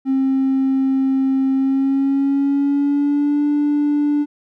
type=tone with pitch glide; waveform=triangle; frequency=267 to 292.9 Hz; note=C4 to D4; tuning=+35 to -5 cents; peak=-11 dBFS; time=0.05-4.26 s; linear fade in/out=50 ms; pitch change=+160 cents; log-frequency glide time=1.54-3.46 s; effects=tanh soft clip ceiling -10 dBFS